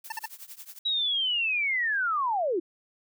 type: noise with tremolo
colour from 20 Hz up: blue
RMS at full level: -41 dBFS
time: 0.04-0.79 s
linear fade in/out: 5 ms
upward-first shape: triangle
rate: 11 Hz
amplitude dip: 95%
type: tone bursts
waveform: 25% pulse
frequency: 891 Hz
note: A5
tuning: 22 cents sharp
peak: -27 dBFS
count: 3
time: 0.1-0.259 s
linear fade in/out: 5 ms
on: 23 ms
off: 45 ms
type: linear sweep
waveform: sine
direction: down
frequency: 3893 to 313.5 Hz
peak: -24 dBFS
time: 0.85-2.6 s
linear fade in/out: 10 ms
effects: none